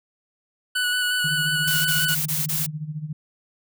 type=tone with vibrato; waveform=25% pulse; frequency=1480 Hz; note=F#6; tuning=in tune; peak=-17 dBFS; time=0.75-2.15 s; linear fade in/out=10 ms; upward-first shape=square; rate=5.6 Hz; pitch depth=14 cents each way
type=tone with tremolo; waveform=sine; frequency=152.8 Hz; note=D#3; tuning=31 cents flat; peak=-25 dBFS; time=1.24-3.13 s; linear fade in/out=5 ms; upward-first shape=sine; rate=14 Hz; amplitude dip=75%
type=noise bursts; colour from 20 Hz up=blue; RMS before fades=-25 dBFS; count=5; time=1.67-2.666 s; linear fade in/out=10 ms; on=180 ms; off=24 ms
effects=none